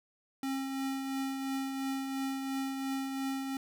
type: tone with tremolo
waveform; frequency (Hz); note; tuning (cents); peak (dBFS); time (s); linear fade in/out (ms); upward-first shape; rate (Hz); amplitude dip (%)
square; 269.2; C4; +49; -32; 0.43-3.57; 2; triangle; 2.9; 40
effects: none